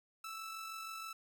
sawtooth tone with amplitude modulation, 1318.5 Hz, E6, in tune, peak -38 dBFS, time 0.24-1.13 s, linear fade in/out 5 ms, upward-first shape sine, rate 46.3 Hz, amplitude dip 35%, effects none

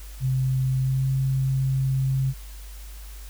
sine tone with pitch glide, 130.81 to 133.17 Hz, C3 to C3, 0 to +31 cents, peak -20 dBFS, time 0.2-2.34 s, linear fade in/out 50 ms, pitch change +31 cents, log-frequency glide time 0.77-1.06 s, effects added 50 Hz sine -37 dBFS peak until 3.29 s + white hiss -48 dBFS RMS until 3.29 s

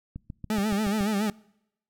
click train, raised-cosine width 5 ms, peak -24 dBFS, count 7, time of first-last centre 0.16-1.009 s, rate 7.07 Hz
40% pulse tone with vibrato, 207.7 Hz, G#3, in tune, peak -23 dBFS, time 0.5-1.3 s, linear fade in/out 2 ms, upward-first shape sine, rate 7.1 Hz, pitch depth 100 cents each way
effects noise-tail reverb RT60 0.8 s tail -24 dB re dry

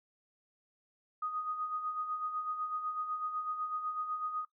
sine tone with tremolo, 1244.5 Hz, D#6, in tune, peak -32 dBFS, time 1.22-4.45 s, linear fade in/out 5 ms, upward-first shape sine, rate 8 Hz, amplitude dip 55%, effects noise-tail reverb RT60 0.1 s tail -18 dB re dry

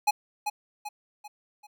square tone with echo, 838 Hz, G#5, 15 cents sharp, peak -20 dBFS, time 0.07-0.11 s, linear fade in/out 10 ms, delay 390 ms, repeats 4, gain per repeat -7 dB, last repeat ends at 1.67 s, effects none

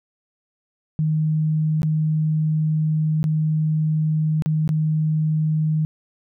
sine tone with dropouts, 155.56 Hz, D#3, in tune, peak -17 dBFS, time 0.99-5.85 s, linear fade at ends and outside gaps 0 ms, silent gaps 1.819-1.831 / 3.23-3.241 / 4.422-4.46 / 4.677-4.691 s, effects none

